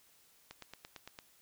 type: click train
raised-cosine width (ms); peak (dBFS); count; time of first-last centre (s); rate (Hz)
0.2; -29; 7; 0.51-1.189; 8.84
effects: white hiss -66 dBFS RMS until 1.41 s